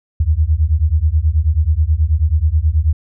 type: beating tone pair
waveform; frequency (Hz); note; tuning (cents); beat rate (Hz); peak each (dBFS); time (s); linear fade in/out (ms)
sine; 73.42 / 82.72; D2 / E2; 0 / +7; 9.3; -14 / -14; 0.2-2.93; 5
effects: none